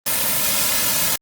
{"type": "noise with comb filter", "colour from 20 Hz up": "white", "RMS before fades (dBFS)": -19, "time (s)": [0.06, 1.16], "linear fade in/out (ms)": 5, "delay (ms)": 2.6, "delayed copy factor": -0.8, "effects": ["Opus 24 kbps"]}